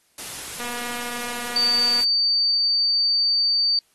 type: noise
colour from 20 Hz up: white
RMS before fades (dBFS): -34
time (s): 0.18-2.04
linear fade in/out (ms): 2
type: click train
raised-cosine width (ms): 0.3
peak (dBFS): -18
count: 340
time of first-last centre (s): 0.6-2.007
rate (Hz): 241
type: tone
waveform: sine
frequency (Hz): 4600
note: D8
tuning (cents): -37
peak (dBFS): -17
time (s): 1.56-3.79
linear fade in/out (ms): 2
effects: white hiss -63 dBFS RMS until 3.94 s + AAC 32 kbps